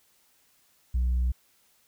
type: tone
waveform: sine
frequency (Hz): 61.74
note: B1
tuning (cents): 0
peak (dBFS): -20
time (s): 0.94-1.32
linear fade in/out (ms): 10
effects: tanh soft clip ceiling -21 dBFS + white hiss -65 dBFS RMS until 1.87 s